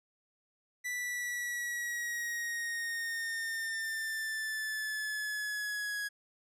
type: linear sweep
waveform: 45% pulse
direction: down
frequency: 1975.5 to 1661.2 Hz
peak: -34 dBFS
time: 0.84-6.09 s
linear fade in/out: 20 ms
effects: resampled to 32000 Hz